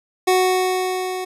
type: tone with level ramp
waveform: 25% pulse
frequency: 370 Hz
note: F#4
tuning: in tune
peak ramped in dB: -9 to -21 dBFS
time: 0.27-1.25 s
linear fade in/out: 10 ms
effects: resampled to 32000 Hz